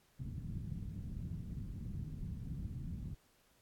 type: low-pass noise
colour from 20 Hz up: white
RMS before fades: -43 dBFS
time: 0.19-3.15 s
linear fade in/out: 10 ms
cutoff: 180 Hz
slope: 24 dB/octave
effects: pink hiss -71 dBFS RMS until 3.61 s + AAC 64 kbps